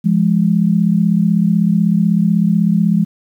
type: tone pair together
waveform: sine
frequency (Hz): 171.62 / 207.7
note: F3 / G#3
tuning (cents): -30 / 0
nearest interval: minor third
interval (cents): 330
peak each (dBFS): -13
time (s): 0.04-3.05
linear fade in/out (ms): 20
effects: 8-bit